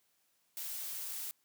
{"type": "noise", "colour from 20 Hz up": "blue", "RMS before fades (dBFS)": -41, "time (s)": [0.57, 1.31], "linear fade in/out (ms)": 0, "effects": ["white hiss -75 dBFS RMS until 1.44 s", "high-pass 100 Hz 12 dB/octave"]}